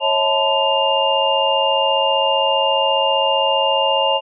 sine tone cluster, 548 / 643 / 880 / 1016 / 2808 Hz, C#5 / E5 / A5 / B5 / F7, -20 / -43 / 0 / +49 / +9 cents, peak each -19 / -23 / -19 / -26 / -19 dBFS, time 0-4.21 s, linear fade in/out 50 ms, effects none

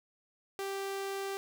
sawtooth tone, 392 Hz, G4, in tune, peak -31 dBFS, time 0.59-1.37 s, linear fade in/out 0 ms, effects none

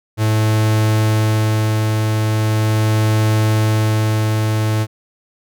45% pulse tone with tremolo, 108.6 Hz, A2, 22 cents flat, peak -12 dBFS, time 0.17-4.87 s, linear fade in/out 50 ms, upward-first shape sine, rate 0.4 Hz, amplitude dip 25%, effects none

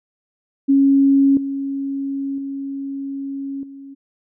sine tone with level steps, 275.2 Hz, C#4, 12 cents flat, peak -10 / -21 / -24 / -34 dBFS, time 0.68-3.95 s, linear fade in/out 20 ms, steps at 1.37 / 2.38 / 3.63 s, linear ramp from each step 2 ms, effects none

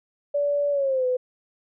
sine tone with pitch glide, 576 to 504.3 Hz, D5 to B4, -34 to +36 cents, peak -20 dBFS, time 0.34-1.17 s, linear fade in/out 10 ms, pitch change -230 cents, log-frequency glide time 0.71-1.06 s, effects none

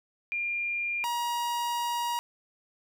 sine / 45% pulse tone pair in turn, 2400 / 952.4 Hz, D7 / A#5, +37 / +37 cents, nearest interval octave + major third, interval 1600 cents, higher first, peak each -28 dBFS, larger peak neither, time 0.32-1.04 / 1.04-2.19 s, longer second, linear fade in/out 0 ms, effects none

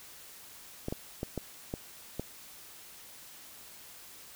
clicks, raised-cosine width 2 ms, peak -20 dBFS, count 6, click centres 0.884 / 0.925 / 1.231 / 1.377 / 1.739 / 2.196 s, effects white hiss -51 dBFS RMS until 4.35 s

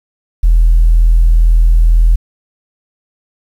sine tone, 41.06 Hz, E1, 6 cents flat, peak -3 dBFS, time 0.43-2.16 s, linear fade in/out 10 ms, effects tanh soft clip ceiling -1 dBFS + 7-bit

